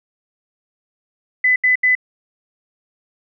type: tone bursts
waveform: sine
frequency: 2006 Hz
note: B6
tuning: 26 cents sharp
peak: -11 dBFS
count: 3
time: 1.44-1.952 s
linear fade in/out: 5 ms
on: 120 ms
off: 76 ms
effects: none